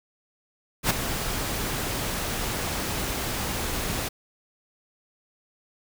pink noise with ADSR envelope, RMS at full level -19 dBFS, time 0.83-4.09 s, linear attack 75 ms, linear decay 6 ms, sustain -10 dB, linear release 13 ms, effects none

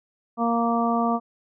harmonic tone, 233.1 Hz, A#3, in tune, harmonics 1 / 2 / 3 / 4 / 5, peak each -23 / -30 / -25 / -30 / -27 dBFS, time 0.37-1.2 s, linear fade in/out 50 ms, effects none

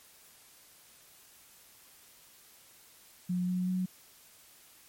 sine tone with pitch steps, 179.8 / 181.99 / 184.22 Hz, F#3 / F#3 / F#3, -49 / -28 / -7 cents, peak -28 dBFS, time 3.29-3.86 s, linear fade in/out 10 ms, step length 190 ms, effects white hiss -58 dBFS RMS until 4.88 s + MP3 64 kbps

